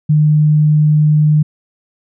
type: tone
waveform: sine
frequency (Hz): 151.7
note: D#3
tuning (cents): -44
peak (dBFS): -7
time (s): 0.09-1.43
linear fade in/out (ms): 10
effects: none